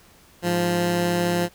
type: tone pair together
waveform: 15% pulse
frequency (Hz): 103.82 / 174.61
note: G#2 / F3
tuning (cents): 0 / 0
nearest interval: major sixth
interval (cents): 900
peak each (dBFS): -25 / -14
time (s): 0.42-1.49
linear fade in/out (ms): 50
effects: pink hiss -53 dBFS RMS until 1.54 s